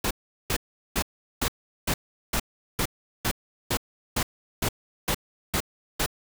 pink noise bursts, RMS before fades -25 dBFS, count 14, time 0.04-6.062 s, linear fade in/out 5 ms, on 68 ms, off 390 ms, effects none

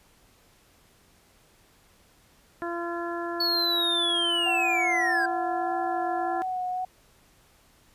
harmonic tone, 342.4 Hz, F4, 34 cents flat, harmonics 1 / 2 / 3 / 4 / 5, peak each -32 / -35 / -37 / -38 / -39 dBFS, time 2.62-6.42 s, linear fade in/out 0 ms
triangle linear sweep, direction down, 4435 to 1572 Hz, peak -22 dBFS, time 3.4-5.26 s, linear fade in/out 5 ms
sine tone with vibrato, 740 Hz, F#5, in tune, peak -27 dBFS, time 4.46-6.85 s, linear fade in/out 5 ms, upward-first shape sine, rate 1.7 Hz, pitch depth 24 cents each way
effects pink hiss -60 dBFS RMS until 7.94 s + resampled to 32000 Hz

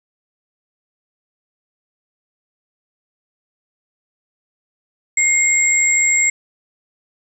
sine tone pair together, 2135 / 7608 Hz, C7 / A#8, +34 / +34 cents, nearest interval octave + minor seventh, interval 2200 cents, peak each -15 dBFS, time 5.17-6.3 s, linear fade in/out 5 ms, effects none

